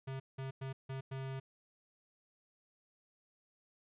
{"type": "tone bursts at uneven times", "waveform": "square", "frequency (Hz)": 133.6, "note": "C3", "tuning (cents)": 36, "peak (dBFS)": -40, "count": 5, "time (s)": [[0.07, 0.2], [0.38, 0.51], [0.61, 0.73], [0.89, 1.01], [1.11, 1.4]], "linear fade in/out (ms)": 10, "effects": ["resampled to 8000 Hz"]}